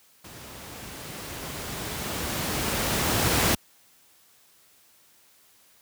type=noise with level ramp; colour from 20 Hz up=pink; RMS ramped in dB=-44 to -21 dBFS; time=0.24-3.55 s; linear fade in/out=5 ms; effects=white hiss -59 dBFS RMS until 5.81 s + high-pass 60 Hz 12 dB/octave